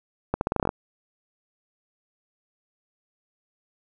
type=accelerating click train; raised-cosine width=1 ms; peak=-9 dBFS; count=10; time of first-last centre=0.34-0.691 s; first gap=71 ms; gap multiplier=0.84; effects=none